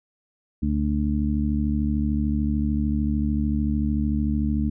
harmonic tone, 73.42 Hz, D2, in tune, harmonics 1 / 2 / 3 / 4, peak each -24 / -30 / -24 / -29 dBFS, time 0.62-4.7 s, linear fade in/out 10 ms, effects none

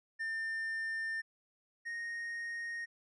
triangle tone pair in turn, 1800 / 1860.3 Hz, A6 / A#6, +39 / -4 cents, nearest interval minor second, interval 57 cents, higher second, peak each -33 / -36 dBFS, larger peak first, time 0.19-1.22 / 1.85-2.86 s, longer first, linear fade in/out 20 ms, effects resampled to 24000 Hz

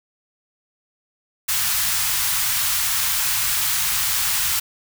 white band-stop noise, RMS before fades -21 dBFS, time 1.48-4.6 s, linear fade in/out 10 ms, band 140 to 910 Hz, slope 24 dB/octave, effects none

